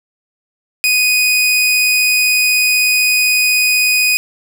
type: tone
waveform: sawtooth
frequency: 2489 Hz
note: D#7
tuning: in tune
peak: -7 dBFS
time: 0.84-4.17 s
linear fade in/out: 0 ms
effects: none